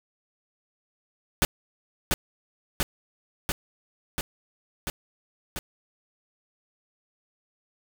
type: noise with echo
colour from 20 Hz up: pink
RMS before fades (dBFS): -21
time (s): 1.42-1.45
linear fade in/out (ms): 0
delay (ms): 690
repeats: 6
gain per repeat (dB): -2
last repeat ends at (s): 5.59
effects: none